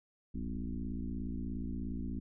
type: tone with frequency modulation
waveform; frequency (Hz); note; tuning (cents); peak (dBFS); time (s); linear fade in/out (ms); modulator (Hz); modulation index
sine; 130.81; C3; 0; -35; 0.34-2.2; 10; 56.9; 2.7
effects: none